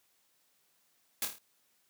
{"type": "noise with echo", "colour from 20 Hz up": "white", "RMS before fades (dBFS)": -32, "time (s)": [1.22, 1.25], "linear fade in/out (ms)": 2, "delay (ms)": 27, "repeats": 5, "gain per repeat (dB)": -5, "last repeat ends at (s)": 1.385, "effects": ["white hiss -72 dBFS RMS until 1.89 s", "high-pass 100 Hz 12 dB/octave"]}